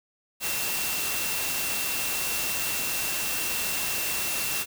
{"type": "tone in noise", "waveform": "sine", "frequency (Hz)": 2700, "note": "E7", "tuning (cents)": 41, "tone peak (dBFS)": -34, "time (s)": [0.4, 4.66], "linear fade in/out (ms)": 50, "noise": "white", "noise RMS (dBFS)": -29, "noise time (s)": [0.4, 4.66], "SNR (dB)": -8, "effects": []}